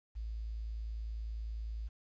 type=tone with quantisation; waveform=sine; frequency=55 Hz; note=A1; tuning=in tune; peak=-37 dBFS; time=0.15-1.89 s; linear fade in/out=20 ms; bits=11; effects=resampled to 16000 Hz